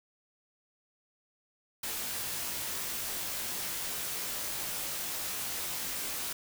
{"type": "noise with comb filter", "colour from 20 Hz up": "white", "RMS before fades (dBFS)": -36, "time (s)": [1.83, 6.33], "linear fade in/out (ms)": 5, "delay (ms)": 19, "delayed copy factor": -0.8, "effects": []}